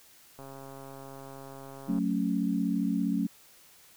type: click train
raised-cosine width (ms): 1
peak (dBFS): -32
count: 218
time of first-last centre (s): 0.39-1.986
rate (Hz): 136
type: chord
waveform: sine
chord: F# minor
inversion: none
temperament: just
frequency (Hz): 185 / 222 / 277.5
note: F#3 / A3 / C#4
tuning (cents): 0 / +16 / +2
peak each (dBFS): -30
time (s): 1.88-3.27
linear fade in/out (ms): 10
effects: white hiss -57 dBFS RMS until 3.96 s